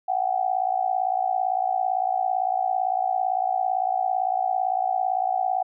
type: tone with amplitude modulation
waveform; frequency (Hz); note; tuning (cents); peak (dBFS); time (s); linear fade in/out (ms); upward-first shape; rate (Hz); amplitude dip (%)
sine; 749; F#5; +21; -17; 0.08-5.63; 10; sine; 57.8; 90
effects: none